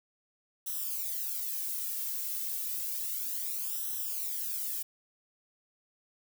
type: noise with flanger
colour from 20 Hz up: violet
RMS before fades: -35 dBFS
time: 0.66-4.83 s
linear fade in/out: 10 ms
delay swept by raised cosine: 0.43 to 2.13 ms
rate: 0.31 Hz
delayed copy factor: -0.95
effects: none